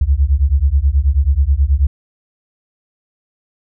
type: beating tone pair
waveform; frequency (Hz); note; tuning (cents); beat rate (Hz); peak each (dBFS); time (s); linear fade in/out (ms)
sine; 65.1 / 74.4; C2 / D2; -8 / +23; 9.3; -13; 0.01-1.87; 5
effects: none